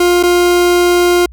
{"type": "tone with dropouts", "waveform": "40% pulse", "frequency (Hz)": 352.6, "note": "F4", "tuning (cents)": 17, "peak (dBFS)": -7, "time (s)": [0, 1.26], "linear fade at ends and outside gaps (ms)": 5, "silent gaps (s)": [0.229, 0.234], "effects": ["added 60 Hz sine -32 dBFS peak until 1.32 s"]}